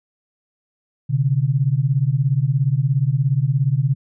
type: beating tone pair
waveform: sine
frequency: 127.5 / 144.5 Hz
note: C3 / D3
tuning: -44 / -28 cents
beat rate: 17 Hz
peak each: -18 dBFS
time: 1.09-3.95 s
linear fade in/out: 20 ms
effects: none